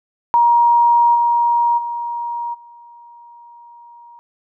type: tone with level steps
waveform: sine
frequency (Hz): 946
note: A#5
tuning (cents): +25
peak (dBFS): -9 / -12 / -21 / -39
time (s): 0.34-4.19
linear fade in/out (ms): 0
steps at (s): 1.14 / 1.77 / 2.53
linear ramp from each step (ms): 20
effects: none